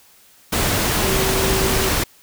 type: tone in noise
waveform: sine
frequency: 383.3 Hz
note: G4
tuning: 39 cents flat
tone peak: -22 dBFS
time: 1.03-1.89 s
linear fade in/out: 10 ms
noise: pink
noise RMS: -19 dBFS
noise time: 0.52-2.04 s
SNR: -6 dB
effects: white hiss -51 dBFS RMS until 2.22 s